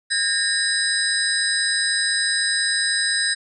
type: tone cluster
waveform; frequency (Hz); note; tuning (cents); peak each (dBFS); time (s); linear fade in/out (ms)
sine; 1616 / 1826 / 3933 / 4997 / 8470; G#6 / A#6 / B7 / D#8 / C9; -48 / -36 / -8 / +7 / +20; -25; 0.1-3.35; 20
effects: none